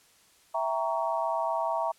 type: chord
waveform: sine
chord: E diminished seventh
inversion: none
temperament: equal with one note detuned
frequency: 659.3 / 784 / 932.3 / 1120.3 Hz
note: E5 / G5 / Bb5 / Db6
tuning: 0 / 0 / 0 / +18 cents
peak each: -30 / -35 / -30 / -35 dBFS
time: 0.54-1.92 s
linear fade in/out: 10 ms
effects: white hiss -61 dBFS RMS until 1.98 s + low-pass 11000 Hz 12 dB/octave